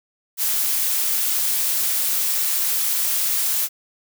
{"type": "noise", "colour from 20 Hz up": "blue", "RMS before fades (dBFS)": -21, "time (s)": [0.37, 3.69], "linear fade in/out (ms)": 50, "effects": []}